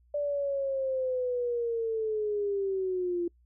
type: linear sweep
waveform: sine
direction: down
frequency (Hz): 586 to 342.4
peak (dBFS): -27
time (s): 0.14-3.28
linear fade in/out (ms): 5
effects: noise-tail reverb RT60 0.1 s tail -26 dB re dry + added 60 Hz sine -60 dBFS peak until 3.45 s